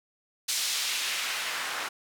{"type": "noise with band-pass filter sweep", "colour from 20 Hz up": "white", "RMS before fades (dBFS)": -31, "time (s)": [0.48, 1.89], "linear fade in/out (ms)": 10, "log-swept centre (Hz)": [5000, 1200], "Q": 0.93, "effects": []}